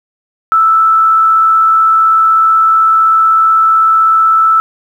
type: tone with frequency modulation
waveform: sine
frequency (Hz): 1318.5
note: E6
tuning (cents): 0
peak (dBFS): -5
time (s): 0.52-4.6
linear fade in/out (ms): 0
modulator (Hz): 78.9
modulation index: 0.22
effects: 7-bit